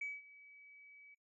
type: tone with ADSR envelope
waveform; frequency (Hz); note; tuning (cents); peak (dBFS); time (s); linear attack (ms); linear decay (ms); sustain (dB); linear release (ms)
sine; 2282; C#7; +50; -37; 0.01-1.15; 6; 200; -20; 14
effects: noise-tail reverb RT60 0.1 s tail -20 dB re dry + tanh soft clip ceiling -34 dBFS